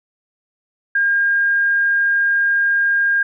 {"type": "tone", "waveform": "sine", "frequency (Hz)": 1613, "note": "G6", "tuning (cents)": 49, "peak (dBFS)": -13, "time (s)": [0.95, 3.23], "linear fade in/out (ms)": 5, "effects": []}